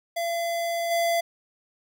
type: tone with level steps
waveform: square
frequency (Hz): 679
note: F5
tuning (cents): -49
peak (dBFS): -26 / -22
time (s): 0.16-1.21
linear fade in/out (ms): 10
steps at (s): 0.9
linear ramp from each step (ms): 20
effects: none